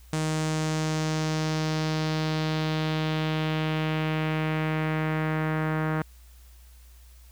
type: tone with low-pass filter sweep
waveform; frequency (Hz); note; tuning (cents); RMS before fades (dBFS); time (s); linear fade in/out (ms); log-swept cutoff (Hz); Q
sawtooth; 156.4; D#3; +9; -27; 0.13-6.02; 0; 8200 to 1600; 1.9
effects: added 60 Hz sine -48 dBFS peak until 7.31 s + white hiss -59 dBFS RMS until 7.31 s